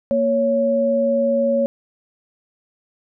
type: tone pair together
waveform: sine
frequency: 233.1 / 556.8 Hz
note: A#3 / C#5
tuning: 0 / +8 cents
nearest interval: octave + minor third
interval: 1508 cents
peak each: -21 / -16 dBFS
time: 0.11-1.66 s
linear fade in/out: 0 ms
effects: none